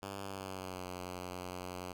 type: tone with pitch glide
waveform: 5% pulse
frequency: 98.3 to 90.66 Hz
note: G2 to F#2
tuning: +5 to -35 cents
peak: -30 dBFS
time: 0.02-1.93 s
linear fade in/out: 10 ms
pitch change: -140 cents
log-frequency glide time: 0.22-0.88 s
effects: none